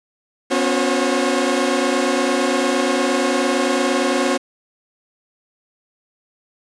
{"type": "tone cluster", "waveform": "sawtooth", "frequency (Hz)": [250.2, 278.9, 361.5, 538], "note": ["B3", "C#4", "F#4", "C5"], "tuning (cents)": [23, 11, -40, 48], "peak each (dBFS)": -18, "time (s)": [0.5, 4.38], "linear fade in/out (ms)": 20, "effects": ["resampled to 22050 Hz", "7-bit"]}